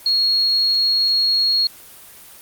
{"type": "tone", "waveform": "sine", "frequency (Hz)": 4303, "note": "C8", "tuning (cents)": 48, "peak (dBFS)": -14, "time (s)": [0.06, 1.67], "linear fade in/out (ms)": 2, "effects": ["white hiss -42 dBFS RMS until 2.41 s", "Opus 32 kbps"]}